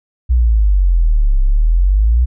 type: exponential two-way sweep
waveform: sine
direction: down then up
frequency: 63.1 to 32.7 to 63.1 Hz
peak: -8 dBFS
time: 0.29-2.26 s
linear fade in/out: 20 ms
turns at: 1.41 s
effects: none